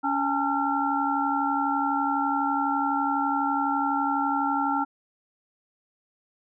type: tone cluster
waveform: sine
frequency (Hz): 280.7 / 818 / 890 / 1365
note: C#4 / G#5 / A5 / F6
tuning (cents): +22 / -26 / +20 / -40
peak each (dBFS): -28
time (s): 0.03-4.85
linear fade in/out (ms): 20
effects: none